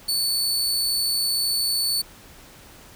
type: tone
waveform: sawtooth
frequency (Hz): 4469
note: C#8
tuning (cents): +13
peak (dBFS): -18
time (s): 0.08-2.02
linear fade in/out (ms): 10
effects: pink hiss -47 dBFS RMS until 2.95 s